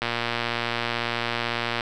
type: click train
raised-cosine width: 0.3 ms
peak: -9 dBFS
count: 212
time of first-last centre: 0.02-1.808 s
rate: 118 Hz
effects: none